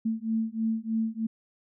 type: beating tone pair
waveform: sine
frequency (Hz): 221.7 / 224.9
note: A3 / A3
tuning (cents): +13 / +38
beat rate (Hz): 3.2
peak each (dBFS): -29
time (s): 0.05-1.27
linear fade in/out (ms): 10
effects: none